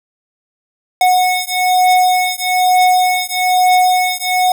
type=beating tone pair; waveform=square; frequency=733 / 734.1 Hz; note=F#5 / F#5; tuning=-16 / -14 cents; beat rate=1.1 Hz; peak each=-14 dBFS; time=1.01-4.52 s; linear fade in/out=2 ms; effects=none